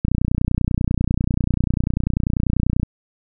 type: click train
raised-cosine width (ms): 5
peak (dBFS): -6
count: 85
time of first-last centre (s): 0.05-2.831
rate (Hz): 30.2
effects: none